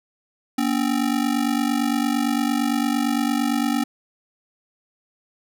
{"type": "ring-modulated tone", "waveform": "square", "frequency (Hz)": 261.6, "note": "C4", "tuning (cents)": 0, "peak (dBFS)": -17, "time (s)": [0.58, 3.84], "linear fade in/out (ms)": 2, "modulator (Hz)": 24.4, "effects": []}